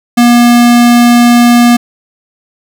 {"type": "tone", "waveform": "square", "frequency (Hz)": 239.5, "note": "A#3", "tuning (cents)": 47, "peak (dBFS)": -3, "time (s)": [0.17, 1.77], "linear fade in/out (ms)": 10, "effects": []}